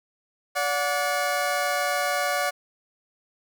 20% pulse tone pair together, 577 / 727 Hz, D5 / F#5, -31 / -31 cents, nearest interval major third, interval 400 cents, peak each -21 dBFS, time 0.55-2.51 s, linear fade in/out 20 ms, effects none

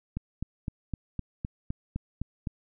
click train, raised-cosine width 5 ms, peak -19 dBFS, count 10, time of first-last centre 0.17-2.472 s, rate 3.91 Hz, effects none

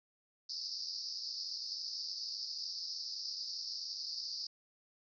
white band-pass noise, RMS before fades -42 dBFS, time 0.49-4.47 s, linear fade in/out 5 ms, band 4500 to 5300 Hz, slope 96 dB/octave, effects none

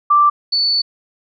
sine tone pair in turn, 1174.7 / 4474 Hz, D6 / C#8, 0 / +15 cents, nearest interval octave + major seventh, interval 2315 cents, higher second, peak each -8 / -13 dBFS, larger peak first, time 0.1-0.3 / 0.52-0.82 s, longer second, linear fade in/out 10 ms, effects none

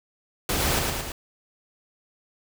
pink noise with echo, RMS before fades -25 dBFS, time 0.49-0.79 s, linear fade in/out 2 ms, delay 110 ms, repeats 3, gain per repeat -3 dB, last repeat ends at 1.12 s, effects none

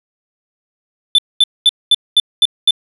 triangle tone bursts, 3520 Hz, A7, in tune, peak -4 dBFS, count 7, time 1.15-2.708 s, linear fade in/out 2 ms, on 34 ms, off 220 ms, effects resampled to 32000 Hz

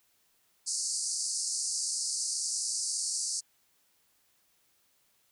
white band-pass noise, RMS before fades -33 dBFS, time 0.66-3.41 s, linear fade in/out 20 ms, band 4500 to 9600 Hz, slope 96 dB/octave, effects white hiss -70 dBFS RMS until 5.31 s

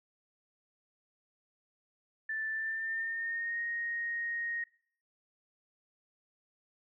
sine tone with pitch glide, 1763 to 1867.8 Hz, A6 to A#6, +3 to +3 cents, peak -33 dBFS, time 2.29-4.64 s, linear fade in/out 5 ms, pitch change +100 cents, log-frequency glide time 2.5-3.61 s, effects noise-tail reverb RT60 0.5 s tail -20 dB re dry

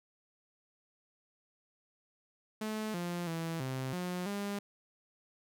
sawtooth tone with pitch steps, 216.2 / 174.5 / 164.7 / 131 / 179.5 / 202 Hz, A3 / F3 / E3 / C3 / F3 / G#3, -30 / -1 / -1 / +2 / +48 / -48 cents, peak -31 dBFS, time 2.61-4.59 s, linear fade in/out 5 ms, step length 330 ms, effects none

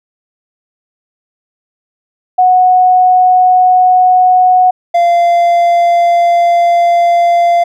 sine / triangle tone pair in turn, 735 / 690.5 Hz, F#5 / F5, -12 / -20 cents, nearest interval minor second, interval 108 cents, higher first, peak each -4 dBFS, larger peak neither, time 2.38-4.71 / 4.94-7.64 s, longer second, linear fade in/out 10 ms, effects none

